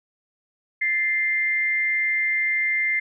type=tone pair together; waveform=sine; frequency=1760 / 2093 Hz; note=A6 / C7; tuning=0 / 0 cents; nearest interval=minor third; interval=300 cents; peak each=-29 / -20 dBFS; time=0.81-3 s; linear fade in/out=10 ms; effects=none